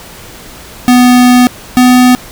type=tone pair in turn; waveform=square; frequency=247.9 / 250.3 Hz; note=B3 / B3; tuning=+7 / +23 cents; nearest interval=unison; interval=16 cents; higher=second; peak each=-3 dBFS; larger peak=neither; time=0.88-1.47 / 1.77-2.15 s; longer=first; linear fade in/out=0 ms; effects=pink hiss -31 dBFS RMS until 2.31 s